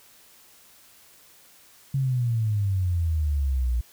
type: exponential sweep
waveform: sine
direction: down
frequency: 138.59 to 58.27 Hz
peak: -21 dBFS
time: 1.94-3.81 s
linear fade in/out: 5 ms
effects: white hiss -54 dBFS RMS until 3.92 s